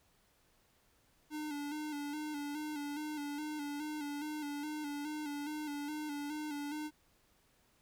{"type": "tone with vibrato", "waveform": "square", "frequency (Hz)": 296.3, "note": "D4", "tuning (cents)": 15, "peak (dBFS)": -39, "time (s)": [1.3, 6.91], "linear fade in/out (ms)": 50, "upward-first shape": "square", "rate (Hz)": 2.4, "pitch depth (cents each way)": 43, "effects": ["pink hiss -71 dBFS RMS until 7.81 s"]}